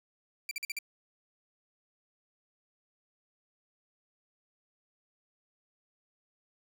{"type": "tone bursts", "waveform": "sawtooth", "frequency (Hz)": 2349, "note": "D7", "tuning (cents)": 0, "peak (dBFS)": -30, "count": 5, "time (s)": [0.49, 0.788], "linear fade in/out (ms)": 2, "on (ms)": 22, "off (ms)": 47, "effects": []}